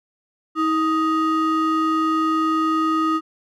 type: ring-modulated tone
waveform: triangle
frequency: 784 Hz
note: G5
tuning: in tune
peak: -12 dBFS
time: 0.55-3.21 s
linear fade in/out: 50 ms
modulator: 465 Hz
effects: none